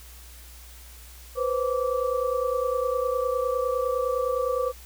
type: tone cluster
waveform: sine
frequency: 494.2 / 524 / 1161 Hz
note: B4 / C5 / D6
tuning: +1 / +2 / -20 cents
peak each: -26 / -27 / -30 dBFS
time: 1.35-4.73 s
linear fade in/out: 50 ms
effects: added 60 Hz sine -45 dBFS peak until 4.85 s + white hiss -49 dBFS RMS until 4.85 s